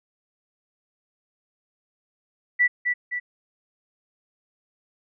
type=tone with echo; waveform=sine; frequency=1963 Hz; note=B6; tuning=11 cents flat; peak=-15 dBFS; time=2.59-2.68 s; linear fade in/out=20 ms; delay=260 ms; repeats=2; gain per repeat=-5 dB; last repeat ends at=3.2 s; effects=none